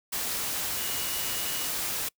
sine tone in noise, 2900 Hz, F#7, 35 cents flat, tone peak -40 dBFS, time 0.77-1.68 s, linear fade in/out 10 ms, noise white, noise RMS -31 dBFS, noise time 0.12-2.09 s, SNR -12 dB, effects noise-tail reverb RT60 0.1 s tail -25 dB re dry

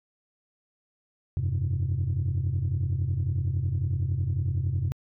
sine chord, F suspended second, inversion none, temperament just, 87.31 / 98.22 / 130.96 Hz, F2 / G2 / C3, 0 / +4 / +2 cents, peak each -27 dBFS, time 1.37-4.92 s, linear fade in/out 0 ms, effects tanh soft clip ceiling -20 dBFS

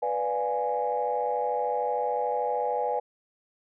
sine chord, B diminished seventh, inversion none, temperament equal, 493.9 / 587.3 / 698.5 / 830.6 Hz, B4 / D5 / F5 / Ab5, 0 / 0 / 0 / 0 cents, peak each -29 / -32 / -33 / -28 dBFS, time 0.02-3 s, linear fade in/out 10 ms, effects tanh soft clip ceiling -16 dBFS

